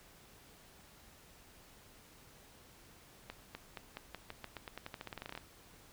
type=accelerating click train; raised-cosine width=0.3 ms; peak=-27 dBFS; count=22; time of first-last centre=3.3-5.376 s; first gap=250 ms; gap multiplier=0.89; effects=pink hiss -60 dBFS RMS until 5.92 s